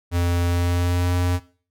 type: tone with pitch glide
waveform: square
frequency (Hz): 87 to 88.98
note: F2 to F2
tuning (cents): -6 to +33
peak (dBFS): -19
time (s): 0.11-1.4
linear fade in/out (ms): 50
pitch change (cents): +39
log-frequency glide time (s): 0.47-1.15
effects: noise-tail reverb RT60 0.4 s tail -17 dB re dry